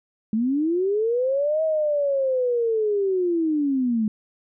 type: linear two-way sweep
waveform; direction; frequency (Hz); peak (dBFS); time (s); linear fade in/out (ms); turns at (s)
sine; up then down; 209.6 to 641 to 209.6; -19; 0.33-4.08; 2; 1.63
effects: none